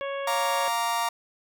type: harmonic tone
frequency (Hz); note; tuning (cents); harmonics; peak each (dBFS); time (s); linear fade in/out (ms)
554.4; C#5; 0; 1 / 2 / 3 / 4 / 5 / 6; -30 / -36 / -40 / -42 / -44 / -46; 0.01-0.68; 0
type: chord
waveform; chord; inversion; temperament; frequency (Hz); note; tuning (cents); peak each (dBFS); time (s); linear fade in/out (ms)
40% pulse; Bb major; second; just; 699.2 / 932.3 / 1165.4; F5 / Bb5 / D6; +2 / 0 / -14; -30 / -26 / -30; 0.27-1.09; 5
effects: none